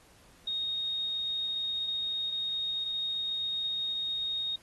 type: tone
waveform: sine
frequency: 3724 Hz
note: A#7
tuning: 2 cents flat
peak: -30 dBFS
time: 0.47-4.56 s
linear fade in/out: 5 ms
effects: pink hiss -60 dBFS RMS until 4.62 s + AAC 32 kbps